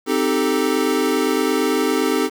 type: chord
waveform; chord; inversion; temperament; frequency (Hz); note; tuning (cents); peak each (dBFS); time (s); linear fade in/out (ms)
square; A half-diminished seventh; first; equal; 261.6 / 311.1 / 392 / 440; C4 / Eb4 / G4 / A4; 0 / 0 / 0 / 0; -23; 0.06-2.3; 50
effects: 7-bit